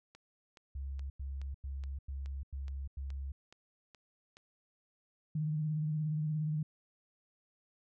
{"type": "click train", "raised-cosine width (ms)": 0.2, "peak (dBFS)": -37, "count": 11, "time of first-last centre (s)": [0.15, 4.369], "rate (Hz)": 2.37}
{"type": "tone bursts", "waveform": "sine", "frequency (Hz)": 68.3, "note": "C#2", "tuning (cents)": -25, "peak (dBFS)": -37, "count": 6, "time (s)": [0.75, 3.32], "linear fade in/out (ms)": 5, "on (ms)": 350, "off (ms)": 94}
{"type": "tone with vibrato", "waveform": "sine", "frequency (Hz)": 153.5, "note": "D#3", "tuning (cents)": -23, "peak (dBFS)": -31, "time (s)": [5.35, 6.63], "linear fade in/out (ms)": 5, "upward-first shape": "sine", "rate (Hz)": 17, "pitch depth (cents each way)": 41}
{"effects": []}